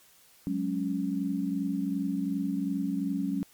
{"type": "chord", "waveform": "sine", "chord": "F# suspended second", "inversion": "none", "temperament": "equal", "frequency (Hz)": [185, 207.7, 277.2], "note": ["F#3", "G#3", "C#4"], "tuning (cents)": [0, 0, 0], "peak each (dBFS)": [-32, -33, -30], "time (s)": [0.47, 3.43], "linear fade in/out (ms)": 0, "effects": ["white hiss -59 dBFS RMS until 3.53 s", "MP3 96 kbps"]}